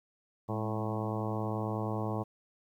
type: harmonic tone with a mistuned harmonic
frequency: 109.3 Hz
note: A2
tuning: 11 cents flat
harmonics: 1 / 2 / 3 / 4 / 5 / 6 / 7 / 8 / 9 / 10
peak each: -35 / -38 / -40 / -41 / -42 / -43 / -43 / -44 / -45 / -45 dBFS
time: 0.48-2.24 s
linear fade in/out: 20 ms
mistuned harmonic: 2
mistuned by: -62 cents
effects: 11-bit